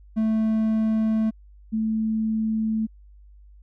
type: tone pair in turn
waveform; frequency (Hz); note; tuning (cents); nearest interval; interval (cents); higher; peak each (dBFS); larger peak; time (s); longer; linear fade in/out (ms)
triangle / sine; 219.8 / 219.8; A3 / A3; -2 / -2; unison; 0; neither; -17 / -21; first; 0.16-1.31 / 1.72-2.87; neither; 20
effects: added 50 Hz sine -46 dBFS peak until 3.62 s